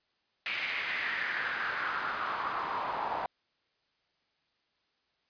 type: noise with band-pass filter sweep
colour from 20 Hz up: pink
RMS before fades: -34 dBFS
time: 0.46-3.26 s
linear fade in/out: 0 ms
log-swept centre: 2400 to 850 Hz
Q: 4
effects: white hiss -75 dBFS RMS until 5.29 s + resampled to 11025 Hz